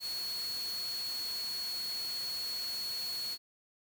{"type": "tone in noise", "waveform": "sine", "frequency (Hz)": 4358, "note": "C#8", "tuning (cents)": -30, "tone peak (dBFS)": -35, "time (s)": [0, 3.38], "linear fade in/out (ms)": 50, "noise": "white", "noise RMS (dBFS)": -45, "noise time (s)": [0, 3.38], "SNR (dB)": 7, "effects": []}